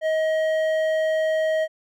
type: tone with hard clipping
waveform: sine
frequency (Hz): 632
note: D#5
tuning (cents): +27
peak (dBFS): -21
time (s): 0.01-1.68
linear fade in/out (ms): 50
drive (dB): 8
effects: none